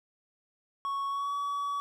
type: tone with pitch glide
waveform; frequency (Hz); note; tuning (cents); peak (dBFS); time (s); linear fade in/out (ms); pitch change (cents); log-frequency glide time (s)
triangle; 1108.7 to 1136.6; C#6 to C#6; 0 to +43; -28; 0.85-1.8; 0; +43; 1.08-1.34
effects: none